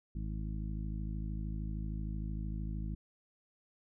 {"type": "harmonic tone", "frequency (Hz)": 53.1, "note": "G#1", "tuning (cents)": 39, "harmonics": [1, 2, 3, 4, 5, 6], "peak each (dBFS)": [-37, -44, -43, -46, -55, -52], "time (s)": [0.15, 2.95], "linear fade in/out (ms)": 5, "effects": []}